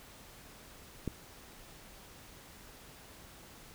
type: click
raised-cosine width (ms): 3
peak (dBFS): -21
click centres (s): 1.077
effects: pink hiss -54 dBFS RMS until 3.74 s